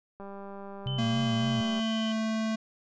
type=click train; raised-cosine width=1 ms; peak=-30 dBFS; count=317; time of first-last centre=0.2-1.796 s; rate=198 Hz
type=tone with vibrato; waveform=sine; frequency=124.5 Hz; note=B2; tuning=14 cents sharp; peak=-29 dBFS; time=0.86-1.61 s; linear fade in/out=0 ms; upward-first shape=sine; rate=3.6 Hz; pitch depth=130 cents each way
type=tone; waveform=sine; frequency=3050 Hz; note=G7; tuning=48 cents flat; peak=-36 dBFS; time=0.87-2.12 s; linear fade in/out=0 ms
type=tone with pitch glide; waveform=square; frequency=228.1 to 220.6 Hz; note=A#3 to A3; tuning=-37 to +5 cents; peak=-28 dBFS; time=0.98-2.56 s; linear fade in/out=10 ms; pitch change=-58 cents; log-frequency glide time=1.25-2.12 s
effects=resampled to 16000 Hz